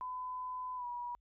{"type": "tone with pitch glide", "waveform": "sine", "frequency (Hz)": [1008, 968.1], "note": ["B5", "B5"], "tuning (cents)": [35, -35], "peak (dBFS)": -38, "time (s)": [0.01, 1.15], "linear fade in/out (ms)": 0, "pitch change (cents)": -70, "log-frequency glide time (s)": [0.76, 0.86], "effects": ["added 50 Hz sine -69 dBFS peak until 1.2 s"]}